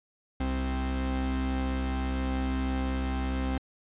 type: tone pair together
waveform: 45% pulse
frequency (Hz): 65.19 / 261.6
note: C2 / C4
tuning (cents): -6 / 0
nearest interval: 2 octaves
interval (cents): 2406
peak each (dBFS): -29 / -32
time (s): 0.4-3.58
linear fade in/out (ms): 5
effects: resampled to 8000 Hz